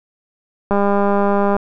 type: click train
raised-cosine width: 1 ms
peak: -4 dBFS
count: 173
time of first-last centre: 0.71-1.566 s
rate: 201 Hz
effects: none